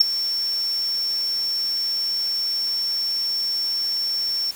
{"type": "tone with ADSR envelope", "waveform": "sine", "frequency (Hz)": 5440, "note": "F8", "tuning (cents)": -46, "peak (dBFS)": -6, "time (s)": [0, 4.51], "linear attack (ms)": 10, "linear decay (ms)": 10, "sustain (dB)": -15, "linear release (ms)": 3, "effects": ["white hiss -40 dBFS RMS until 4.55 s"]}